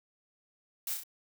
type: noise with echo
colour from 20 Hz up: blue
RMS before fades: -35 dBFS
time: 0.87-0.94 s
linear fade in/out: 2 ms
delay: 32 ms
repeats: 3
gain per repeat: -4 dB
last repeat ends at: 1.036 s
effects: none